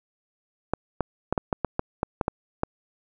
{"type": "clicks", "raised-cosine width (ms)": 1, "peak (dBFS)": -9, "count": 11, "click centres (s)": [0.736, 1.007, 1.326, 1.378, 1.528, 1.647, 1.794, 2.031, 2.212, 2.281, 2.634], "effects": []}